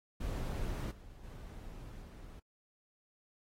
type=noise with level steps; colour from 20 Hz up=brown; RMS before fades=-37 / -53 / -48 / -50 dBFS; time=0.2-2.4 s; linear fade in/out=10 ms; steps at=0.9 / 1.23 / 2.01 s; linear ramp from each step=20 ms; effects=AAC 48 kbps